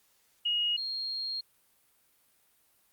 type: tone pair in turn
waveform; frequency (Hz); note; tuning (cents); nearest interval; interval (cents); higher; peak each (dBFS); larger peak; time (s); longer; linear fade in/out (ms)
sine; 2879 / 4240; F#7 / C8; -48 / +22; perfect fifth; 670; second; -26 / -32; first; 0.45-0.77 / 0.77-1.41; second; 10
effects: white hiss -68 dBFS RMS until 2.92 s + Opus 48 kbps